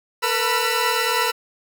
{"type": "tone cluster", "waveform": "15% pulse", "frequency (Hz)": [451.1, 490, 983, 1344], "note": ["A4", "B4", "B5", "E6"], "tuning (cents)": [43, -14, -8, 33], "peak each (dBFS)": -18, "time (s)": [0.22, 1.32], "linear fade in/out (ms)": 20, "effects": []}